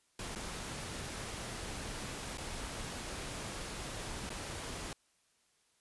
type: noise with dropouts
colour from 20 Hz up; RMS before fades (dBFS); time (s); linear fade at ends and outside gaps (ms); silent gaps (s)
pink; -42; 0.19-4.93; 2; 0.351-0.358 / 2.374-2.381 / 4.294-4.302
effects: white hiss -73 dBFS RMS until 5.8 s + resampled to 24000 Hz